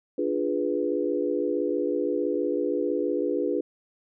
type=chord; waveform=sine; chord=D diminished seventh; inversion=none; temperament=equal; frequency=293.7 / 349.2 / 415.3 / 493.9 Hz; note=D4 / F4 / Ab4 / Cb5; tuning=0 / 0 / 0 / 0 cents; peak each=-29 dBFS; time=0.18-3.61 s; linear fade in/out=5 ms; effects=none